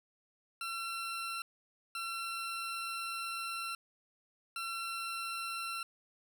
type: tone bursts at uneven times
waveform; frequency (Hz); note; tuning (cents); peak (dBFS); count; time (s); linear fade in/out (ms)
20% pulse; 1354; E6; +46; -32; 3; 0.61-1.42 / 1.95-3.75 / 4.56-5.83; 2
effects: none